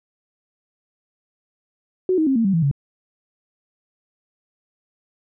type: tone with pitch steps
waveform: sine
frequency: 370.3 / 315 / 268 / 227.9 / 193.91 / 164.95 / 140.32 Hz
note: F#4 / D#4 / C4 / A#3 / G3 / E3 / C#3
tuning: +1 / +21 / +42 / -39 / -19 / +1 / +21 cents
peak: -15 dBFS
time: 2.09-2.713 s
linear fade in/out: 2 ms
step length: 89 ms
effects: none